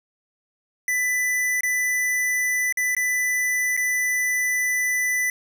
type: tone with dropouts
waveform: square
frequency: 1992 Hz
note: B6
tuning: 14 cents sharp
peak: -21 dBFS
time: 0.88-5.3 s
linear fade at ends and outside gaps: 2 ms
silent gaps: 1.608-1.633 / 2.725-2.772 / 2.95-2.966 / 3.767-3.774 s
effects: none